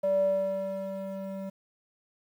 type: tone with band-pass filter sweep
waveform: square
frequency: 193.4 Hz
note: G3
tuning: 23 cents flat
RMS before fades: -30 dBFS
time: 0.03-1.5 s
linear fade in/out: 10 ms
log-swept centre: 610 to 390 Hz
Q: 9.3
effects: 10-bit